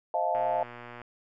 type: chord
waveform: sine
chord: F dominant seventh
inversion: second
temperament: just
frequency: 523.8 / 628.6 / 698.5 / 873.1 Hz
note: C5 / Eb5 / F5 / A5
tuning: +2 / +18 / 0 / -14 cents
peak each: -35 / -30 / -29 / -30 dBFS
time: 0.14-0.63 s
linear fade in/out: 2 ms
type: click train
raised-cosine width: 0.5 ms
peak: -28 dBFS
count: 81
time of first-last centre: 0.35-1.017 s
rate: 120 Hz
effects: none